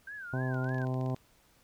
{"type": "tone with vibrato", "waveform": "sine", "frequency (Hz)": 1546, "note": "G6", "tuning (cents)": -24, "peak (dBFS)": -40, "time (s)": [0.07, 0.85], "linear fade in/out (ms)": 5, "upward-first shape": "sine", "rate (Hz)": 3.3, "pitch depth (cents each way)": 170}
{"type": "harmonic tone", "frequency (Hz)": 129, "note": "C3", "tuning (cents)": -24, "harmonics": [1, 2, 3, 4, 5, 6, 7, 8], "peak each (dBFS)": [-31, -37, -41, -45, -42, -45, -50, -48], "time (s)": [0.33, 1.15], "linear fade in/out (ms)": 5}
{"type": "clicks", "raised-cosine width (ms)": 0.2, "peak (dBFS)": -36, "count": 12, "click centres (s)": [0.544, 0.644, 0.692, 0.745, 0.783, 0.817, 0.87, 0.942, 1.012, 1.062, 1.1, 1.164]}
{"effects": ["pink hiss -65 dBFS RMS until 1.63 s"]}